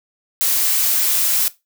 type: noise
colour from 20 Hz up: blue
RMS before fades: -17 dBFS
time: 0.41-1.48 s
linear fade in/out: 0 ms
effects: noise-tail reverb RT60 0.2 s tail -17 dB re dry